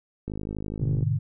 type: click train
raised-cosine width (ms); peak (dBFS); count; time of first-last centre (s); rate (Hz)
3; -20; 40; 0.28-1.027; 52.2
type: chord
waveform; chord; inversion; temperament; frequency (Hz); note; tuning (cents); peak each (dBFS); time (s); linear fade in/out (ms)
sine; G# diminished; none; just; 103.83 / 124.59 / 149.51; G#2 / B2 / D3; 0 / +16 / +31; -26; 0.79-1.19; 20
effects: none